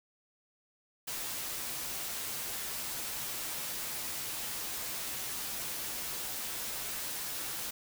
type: noise with comb filter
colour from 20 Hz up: white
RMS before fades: -38 dBFS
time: 1.07-7.71 s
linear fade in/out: 10 ms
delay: 11 ms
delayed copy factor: -0.5
effects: none